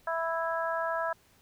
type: harmonic tone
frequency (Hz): 329.6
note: E4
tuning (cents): 0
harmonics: 2 / 3 / 4 / 5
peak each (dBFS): -32 / -34 / -35 / -36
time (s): 0.07-1.13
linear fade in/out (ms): 5
effects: pink hiss -63 dBFS RMS until 1.41 s